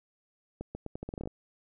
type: accelerating click train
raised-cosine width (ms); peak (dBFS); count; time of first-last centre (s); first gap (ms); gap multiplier
2; -24; 12; 0.61-1.274; 140; 0.81
effects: none